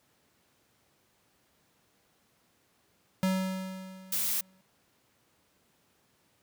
square tone with exponential decay, 188.3 Hz, F#3, 31 cents sharp, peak -24 dBFS, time 3.23-4.61 s, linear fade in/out 0 ms, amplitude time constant 300 ms
blue noise, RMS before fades -30 dBFS, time 4.12-4.41 s, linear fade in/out 5 ms
effects pink hiss -69 dBFS RMS until 6.42 s + high-pass 100 Hz 12 dB/octave

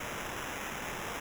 blue noise with sample-and-hold, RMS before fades -39 dBFS, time 0-1.2 s, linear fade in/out 5 ms, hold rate 4410 Hz, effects none

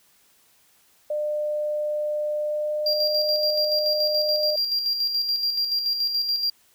sine tone with pitch glide, 600 to 606.6 Hz, D5 to D#5, +37 to -44 cents, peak -23 dBFS, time 1.1-4.56 s, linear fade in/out 5 ms, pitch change +19 cents, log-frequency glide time 2.4-3.16 s
triangle tone with tremolo, 4758 Hz, D8, 22 cents sharp, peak -19 dBFS, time 2.86-6.5 s, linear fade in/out 5 ms, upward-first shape square, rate 7 Hz, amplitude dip 45%
effects white hiss -60 dBFS RMS until 6.74 s

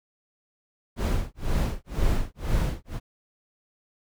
brown noise with tremolo, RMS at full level -22 dBFS, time 0.96-3 s, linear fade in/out 50 ms, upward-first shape sine, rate 2 Hz, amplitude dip 100%, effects none

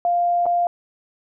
sine tone with dropouts, 698.5 Hz, F5, in tune, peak -16 dBFS, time 0.05-0.67 s, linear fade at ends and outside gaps 1 ms, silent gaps 0.457-0.464 s, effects none

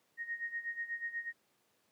sine tone with tremolo, 1864.7 Hz, A#6, in tune, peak -34 dBFS, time 0.17-1.33 s, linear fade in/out 50 ms, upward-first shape sine, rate 8.2 Hz, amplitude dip 80%, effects pink hiss -74 dBFS RMS until 1.91 s + high-pass 200 Hz 12 dB/octave

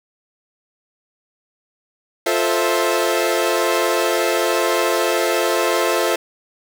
sawtooth chord, F major seventh, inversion none, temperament equal with one note detuned, 349.2 / 440 / 523.3 / 653.2 Hz, F4 / A4 / C5 / E5, 0 / 0 / 0 / -16 cents, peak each -18 dBFS, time 2.26-6.16 s, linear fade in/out 5 ms, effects none

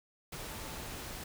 sine tone in noise, 887 Hz, A5, 14 cents sharp, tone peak -54 dBFS, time 0.51-0.86 s, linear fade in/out 5 ms, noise pink, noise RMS -43 dBFS, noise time 0.32-1.24 s, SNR -14 dB, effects none

